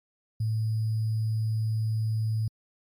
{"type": "tone with sample-and-hold", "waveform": "sine", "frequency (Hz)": 110, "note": "A2", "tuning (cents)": 0, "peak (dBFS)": -24, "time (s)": [0.4, 2.48], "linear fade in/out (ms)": 5, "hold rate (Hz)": 4900, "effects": ["MP3 64 kbps"]}